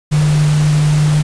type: tone in noise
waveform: sine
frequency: 150.4 Hz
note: D3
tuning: 42 cents sharp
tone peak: -9 dBFS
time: 0.11-1.23 s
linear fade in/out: 20 ms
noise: pink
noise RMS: -24 dBFS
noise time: 0.11-1.23 s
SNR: +12 dB
effects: resampled to 22050 Hz